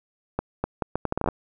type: accelerating click train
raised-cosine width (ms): 1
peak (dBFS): -10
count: 12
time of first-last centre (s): 0.39-1.287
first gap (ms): 250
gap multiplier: 0.73
effects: none